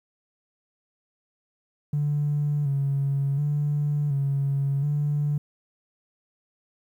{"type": "tone with vibrato", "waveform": "triangle", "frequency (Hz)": 142.8, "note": "D3", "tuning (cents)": -48, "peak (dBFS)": -18, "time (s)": [1.93, 5.38], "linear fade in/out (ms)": 5, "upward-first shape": "square", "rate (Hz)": 0.69, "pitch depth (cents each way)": 46, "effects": ["tanh soft clip ceiling -19 dBFS", "10-bit"]}